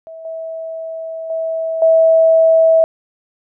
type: tone with level steps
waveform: sine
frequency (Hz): 650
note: E5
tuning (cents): -24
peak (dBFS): -30 / -23 / -17 / -7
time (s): 0.07-2.84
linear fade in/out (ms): 0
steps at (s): 0.25 / 1.3 / 1.82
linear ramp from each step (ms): 2
effects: none